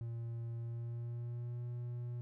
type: tone with pitch glide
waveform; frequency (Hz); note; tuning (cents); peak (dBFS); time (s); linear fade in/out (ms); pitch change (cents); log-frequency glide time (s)
triangle; 116.5 to 120.82; A#2 to B2; -1 to -38; -37; 0.01-2.21; 0; +63; 0.57-1.63
effects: none